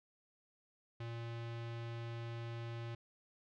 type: tone with low-pass filter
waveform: square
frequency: 116.54 Hz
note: A#2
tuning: in tune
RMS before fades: -44 dBFS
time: 1-2.95 s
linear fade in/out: 5 ms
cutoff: 3400 Hz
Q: 1.3
effects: none